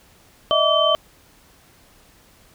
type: tone cluster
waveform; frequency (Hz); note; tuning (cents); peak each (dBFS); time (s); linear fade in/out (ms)
sine; 612 / 651 / 1151 / 3091; D#5 / E5 / D6 / G7; -29 / -22 / -35 / -25; -20; 0.51-0.95; 0
effects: pink hiss -53 dBFS RMS until 2.54 s